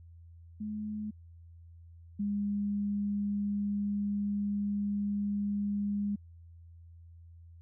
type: tone pair in turn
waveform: sine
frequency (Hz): 211.9 / 203.7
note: G#3 / G#3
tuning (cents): +35 / -33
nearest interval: minor second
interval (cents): 68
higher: first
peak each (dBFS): -34 / -29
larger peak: second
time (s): 0.6-1.11 / 2.19-6.16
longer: second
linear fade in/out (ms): 10
effects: added 84 Hz sine -50 dBFS peak until 7.61 s